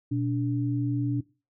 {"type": "tone pair together", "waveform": "sine", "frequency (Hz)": [121.9, 289.9], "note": ["B2", "D4"], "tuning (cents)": [-22, -22], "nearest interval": "octave + minor third", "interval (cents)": 1500, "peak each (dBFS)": -27, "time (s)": [0.11, 1.21], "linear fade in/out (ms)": 10, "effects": ["noise-tail reverb RT60 0.3 s tail -19 dB re dry"]}